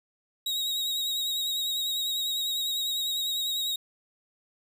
40% pulse tone with vibrato, 3792 Hz, A#7, 29 cents sharp, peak -26 dBFS, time 0.46-3.76 s, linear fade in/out 5 ms, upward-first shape sine, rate 10 Hz, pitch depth 33 cents each way, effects none

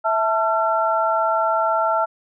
sine tone cluster, 656 / 884 / 1358 Hz, E5 / A5 / F6, -9 / +8 / -49 cents, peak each -21 dBFS, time 0.04-2.06 s, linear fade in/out 20 ms, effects none

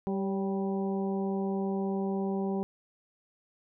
harmonic tone with a mistuned harmonic, 194.9 Hz, G3, 10 cents flat, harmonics 1 / 2 / 3 / 4 / 5, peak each -30 / -33 / -42 / -40 / -46 dBFS, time 0.07-2.63 s, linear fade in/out 0 ms, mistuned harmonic 3, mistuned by -51 cents, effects none

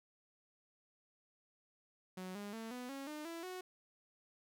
sawtooth tone with pitch steps, 185 / 204.1 / 225.1 / 248.4 / 274 / 302.3 / 333.5 / 367.9 Hz, F#3 / G#3 / A3 / B3 / C#4 / D#4 / E4 / F#4, 0 / -30 / +40 / +10 / -20 / -50 / +20 / -10 cents, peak -40 dBFS, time 2.17-3.61 s, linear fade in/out 5 ms, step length 180 ms, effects none

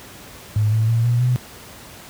sine tone with pitch steps, 106.4 / 110.73 / 115.23 / 119.91 / 124.79 Hz, G#2 / A2 / A#2 / A#2 / B2, +42 / +11 / -20 / +49 / +18 cents, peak -14 dBFS, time 0.56-1.36 s, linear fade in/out 0 ms, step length 160 ms, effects pink hiss -40 dBFS RMS until 2.09 s + high-pass 60 Hz 12 dB/octave

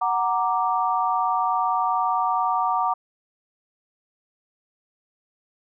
sine chord, Gb augmented, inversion none, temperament equal with one note detuned, 742.6 / 932.3 / 1174.7 Hz, Gb5 / Bb5 / D6, +6 / 0 / 0 cents, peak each -24 dBFS, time 0.01-2.94 s, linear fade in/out 10 ms, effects none

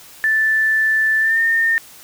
sine tone with pitch glide, 1760 to 1821 Hz, A6 to A#6, 0 to -41 cents, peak -13 dBFS, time 0.24-1.78 s, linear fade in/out 0 ms, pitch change +59 cents, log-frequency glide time 1.2-1.4 s, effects white hiss -42 dBFS RMS until 2.03 s

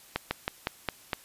slowing click train, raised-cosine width 0.3 ms, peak -11 dBFS, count 6, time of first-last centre 0.16-1.132 s, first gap 150 ms, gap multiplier 1.13, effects white hiss -54 dBFS RMS until 1.24 s + resampled to 32000 Hz

